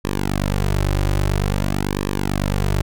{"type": "tone with flanger", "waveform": "sawtooth", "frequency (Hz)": 49, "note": "G1", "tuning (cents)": 0, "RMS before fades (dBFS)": -20, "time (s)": [0.04, 2.82], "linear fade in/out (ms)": 10, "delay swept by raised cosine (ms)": [1.4, 4.5], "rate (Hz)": 0.5, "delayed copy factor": -1, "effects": []}